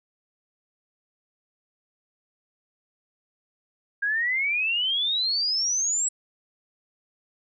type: exponential sweep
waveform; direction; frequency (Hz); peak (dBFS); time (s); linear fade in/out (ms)
sine; up; 1608 to 7840; -22; 4.02-6.09; 10
effects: none